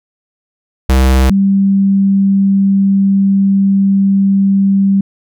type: tone pair in turn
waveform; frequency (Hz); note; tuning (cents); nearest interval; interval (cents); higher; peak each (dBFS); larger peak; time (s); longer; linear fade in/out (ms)
square / sine; 65.41 / 196.01; C2 / G3; 0 / 0; octave + perfect fifth; 1900; second; -7; neither; 0.89-1.3 / 1.3-5.01; second; 5
effects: none